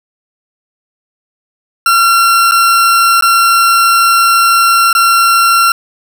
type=tone with dropouts; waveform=40% pulse; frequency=1366 Hz; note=F6; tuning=39 cents flat; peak=-5 dBFS; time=1.86-5.72 s; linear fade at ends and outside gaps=2 ms; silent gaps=2.512-2.519 / 3.21-3.223 / 4.929-4.95 s; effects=none